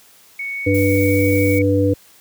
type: tone with pitch glide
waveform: sine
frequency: 2222 to 2247 Hz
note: C#7 to C#7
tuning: +4 to +23 cents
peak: -23 dBFS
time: 0.39-1.62 s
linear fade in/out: 5 ms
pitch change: +19 cents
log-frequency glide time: 0.54-1.18 s
type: harmonic tone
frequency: 98 Hz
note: G2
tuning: in tune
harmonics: 1 / 3 / 5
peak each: -17 / -17 / -17 dBFS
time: 0.66-1.94 s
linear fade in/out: 10 ms
type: noise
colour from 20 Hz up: violet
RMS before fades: -30 dBFS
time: 0.74-1.59 s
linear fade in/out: 5 ms
effects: white hiss -49 dBFS RMS until 2.2 s + high-pass 60 Hz 12 dB/octave